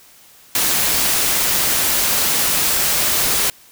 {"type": "noise", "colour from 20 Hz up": "white", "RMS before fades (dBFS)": -17, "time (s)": [0.55, 3.5], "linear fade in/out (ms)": 2, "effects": ["white hiss -47 dBFS RMS until 3.71 s"]}